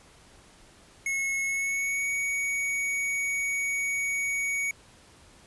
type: tone with pitch glide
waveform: square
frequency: 2183 to 2240 Hz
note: C#7 to C#7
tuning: -27 to +18 cents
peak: -27 dBFS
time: 1.06-4.71 s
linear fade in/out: 2 ms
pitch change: +45 cents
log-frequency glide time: 1.44-2.08 s
effects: pink hiss -55 dBFS RMS until 5.46 s + resampled to 24000 Hz